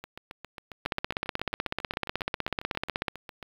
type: two click trains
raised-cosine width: 0.3 ms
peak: -11 / -23 dBFS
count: 37 / 26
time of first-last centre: 0.86-3.082 / 0.04-3.428 s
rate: 16.2 / 7.38 Hz
effects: low-pass 5000 Hz 12 dB/octave + 7-bit